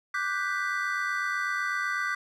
triangle chord, G major seventh, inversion second, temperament equal, 1174.7 / 1480 / 1568 / 1975.5 Hz, D6 / F#6 / G6 / B6, 0 / 0 / 0 / 0 cents, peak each -31 dBFS, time 0.14-2.15 s, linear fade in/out 5 ms, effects none

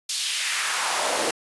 pink noise with high-pass filter sweep, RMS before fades -25 dBFS, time 0.09-1.31 s, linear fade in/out 5 ms, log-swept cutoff 4400 to 390 Hz, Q 1.6, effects resampled to 24000 Hz

